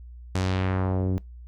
sawtooth tone with low-pass filter sweep, 93.5 Hz, F#2, 19 cents sharp, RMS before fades -25 dBFS, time 0.35-1.18 s, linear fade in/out 0 ms, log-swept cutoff 8300 to 280 Hz, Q 1.2, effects noise-tail reverb RT60 0.2 s tail -24 dB re dry + added 60 Hz sine -40 dBFS peak until 1.47 s

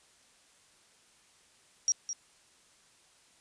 sine tone with echo, 5670 Hz, F8, 25 cents sharp, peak -23 dBFS, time 1.88-1.92 s, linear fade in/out 0 ms, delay 210 ms, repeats 1, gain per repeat -10 dB, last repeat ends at 2.13 s, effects white hiss -63 dBFS RMS until 3.4 s + resampled to 22050 Hz

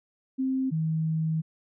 sine tone pair in turn, 263 / 159.35 Hz, C4 / D#3, +9 / +42 cents, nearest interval major sixth, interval 867 cents, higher first, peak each -24 dBFS, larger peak neither, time 0.38-0.71 / 0.71-1.42 s, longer second, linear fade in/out 20 ms, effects none

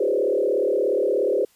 sine tone with frequency modulation, 456.7 Hz, A#4, 36 cents flat, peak -18 dBFS, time 0-1.45 s, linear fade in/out 5 ms, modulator 36.9 Hz, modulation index 2.6, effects white hiss -60 dBFS RMS until 1.55 s + resampled to 32000 Hz

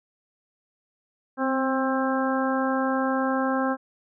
harmonic tone with a mistuned harmonic, 265.2 Hz, C4, 23 cents sharp, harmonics 1 / 2 / 3 / 4 / 5 / 6, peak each -25 / -28 / -30 / -31 / -32 / -33 dBFS, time 1.37-3.77 s, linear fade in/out 50 ms, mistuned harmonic 1, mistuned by -20 cents, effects none

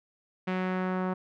sawtooth tone with low-pass filter sweep, 185 Hz, F#3, in tune, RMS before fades -30 dBFS, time 0.47-1.14 s, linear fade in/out 10 ms, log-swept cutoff 2400 to 1200 Hz, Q 1.5, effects none

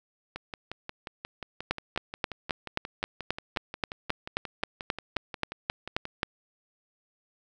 two click trains, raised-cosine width 0.3 ms, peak -20 / -10 dBFS, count 34 / 18, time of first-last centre 0.36-6.232 / 1.71-6.231 s, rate 5.62 / 3.76 Hz, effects none

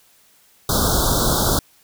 pink band-stop noise, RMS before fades -18 dBFS, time 0.69-1.59 s, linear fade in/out 2 ms, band 1500 to 3400 Hz, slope 96 dB/octave, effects white hiss -55 dBFS RMS until 1.83 s

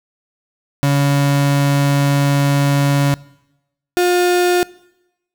35% pulse tone pair in turn, 141.3 / 356.1 Hz, C#3 / F4, +34 / +34 cents, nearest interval octave + major third, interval 1600 cents, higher second, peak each -10 dBFS, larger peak neither, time 0.83-3.14 / 3.97-4.63 s, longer first, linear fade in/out 0 ms, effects noise-tail reverb RT60 0.9 s tail -22 dB re dry

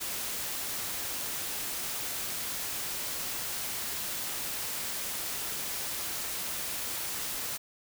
white noise, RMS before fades -35 dBFS, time 0-7.58 s, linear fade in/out 20 ms, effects none

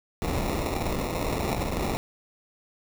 pink noise with sample-and-hold, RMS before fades -28 dBFS, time 0.22-1.97 s, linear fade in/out 0 ms, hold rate 1575 Hz, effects none

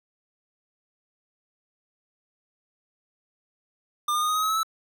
square tone with pitch steps, 1200 / 1215.3 / 1230.9 / 1246.6 / 1262.6 / 1278.7 / 1295.1 / 1311.6 Hz, D6 / D#6 / D#6 / D#6 / D#6 / D#6 / E6 / E6, +37 / -41 / -19 / +3 / +25 / +47 / -31 / -9 cents, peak -23 dBFS, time 4.08-4.632 s, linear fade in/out 5 ms, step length 69 ms, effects none

